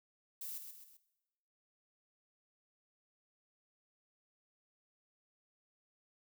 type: noise with echo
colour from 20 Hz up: violet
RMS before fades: -44 dBFS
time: 0.41-0.58 s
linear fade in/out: 5 ms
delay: 130 ms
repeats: 3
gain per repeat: -6 dB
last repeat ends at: 0.97 s
effects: noise-tail reverb RT60 1.0 s tail -17 dB re dry